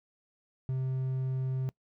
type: tone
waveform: triangle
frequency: 130.81 Hz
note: C3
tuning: in tune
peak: -27 dBFS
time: 0.69-1.69 s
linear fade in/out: 0 ms
effects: noise-tail reverb RT60 0.1 s tail -23 dB re dry